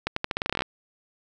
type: accelerating click train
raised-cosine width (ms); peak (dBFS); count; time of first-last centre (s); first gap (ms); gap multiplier
0.3; -9; 14; 0.07-0.621; 94; 0.85
effects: none